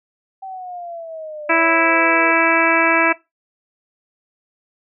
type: exponential sweep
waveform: sine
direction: down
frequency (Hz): 775 to 477.1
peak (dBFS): -28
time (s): 0.42-2.32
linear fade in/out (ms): 10
type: harmonic tone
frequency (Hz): 329.6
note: E4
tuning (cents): 0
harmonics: 1 / 2 / 3 / 4 / 5 / 6 / 7 / 8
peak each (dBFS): -21 / -19 / -21 / -21 / -20 / -24 / -19 / -24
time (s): 1.49-3.13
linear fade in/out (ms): 10
effects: noise-tail reverb RT60 0.2 s tail -19 dB re dry